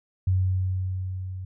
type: tone with level ramp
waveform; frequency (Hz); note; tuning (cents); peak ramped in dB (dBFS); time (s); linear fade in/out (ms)
sine; 93.2; F#2; +13; -18 to -32; 0.27-1.45; 5
effects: none